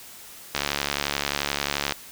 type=click train; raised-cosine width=0.2 ms; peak=-6 dBFS; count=99; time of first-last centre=0.55-1.923 s; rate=71.4 Hz; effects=white hiss -44 dBFS RMS until 2.11 s